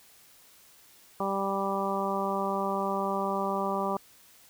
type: harmonic tone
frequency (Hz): 196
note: G3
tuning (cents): 0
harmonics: 1 / 2 / 3 / 4 / 5 / 6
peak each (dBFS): -34 / -34 / -34 / -34 / -34 / -34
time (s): 1.2-3.97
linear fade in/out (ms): 2
effects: white hiss -57 dBFS RMS until 4.49 s